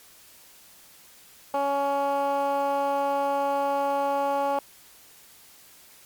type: tone with band-pass filter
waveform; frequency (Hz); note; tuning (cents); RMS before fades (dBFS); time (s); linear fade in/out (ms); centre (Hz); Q
15% pulse; 280; C#4; +18; -25; 1.54-4.59; 2; 750; 2
effects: white hiss -52 dBFS RMS until 6.05 s + MP3 96 kbps